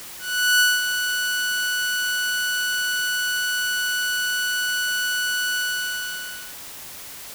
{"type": "tone with ADSR envelope", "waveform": "sawtooth", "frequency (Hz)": 1480, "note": "F#6", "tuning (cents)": 0, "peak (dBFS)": -10, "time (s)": [0.19, 6.57], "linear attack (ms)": 410, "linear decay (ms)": 210, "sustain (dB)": -8, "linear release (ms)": 1000, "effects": ["white hiss -38 dBFS RMS until 7.34 s"]}